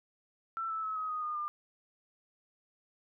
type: tone with pitch steps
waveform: sine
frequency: 1337 / 1313.3 / 1290 / 1267.1 / 1244.6 / 1222.5 / 1200.8 Hz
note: E6 / E6 / E6 / D#6 / D#6 / D#6 / D6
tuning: +24 / -7 / -38 / +31 / 0 / -31 / +38 cents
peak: -33 dBFS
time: 0.57-1.48 s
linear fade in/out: 0 ms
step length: 130 ms
effects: none